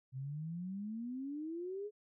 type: exponential sweep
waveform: sine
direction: up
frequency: 127.3 to 427.5 Hz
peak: -39 dBFS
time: 0.12-1.91 s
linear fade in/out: 50 ms
effects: none